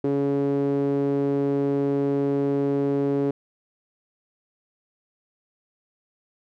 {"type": "tone with band-pass filter", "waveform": "sawtooth", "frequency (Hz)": 140.4, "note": "C#3", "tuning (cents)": 22, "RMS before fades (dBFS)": -23, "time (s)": [0.04, 3.31], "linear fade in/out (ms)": 5, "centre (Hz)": 360, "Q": 5.3, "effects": []}